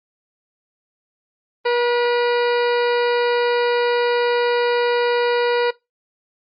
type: harmonic tone with a mistuned harmonic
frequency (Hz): 481.1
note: B4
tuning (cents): -45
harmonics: 1 / 2 / 3 / 4 / 5 / 6 / 8 / 9 / 10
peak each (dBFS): -17 / -23 / -27 / -29 / -31 / -33 / -35 / -36 / -37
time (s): 1.65-5.71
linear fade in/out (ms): 10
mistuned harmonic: 4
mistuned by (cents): +26
effects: noise-tail reverb RT60 0.2 s tail -21 dB re dry + Opus 24 kbps